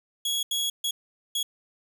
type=tone bursts at uneven times; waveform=sawtooth; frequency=3337 Hz; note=G#7; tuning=8 cents sharp; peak=-22 dBFS; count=4; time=0.25-0.43 / 0.51-0.7 / 0.84-0.91 / 1.35-1.43 s; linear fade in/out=5 ms; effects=none